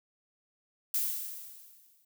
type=noise with exponential decay; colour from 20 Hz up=violet; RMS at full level=-28 dBFS; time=0.94-2.05 s; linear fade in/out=5 ms; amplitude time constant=240 ms; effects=none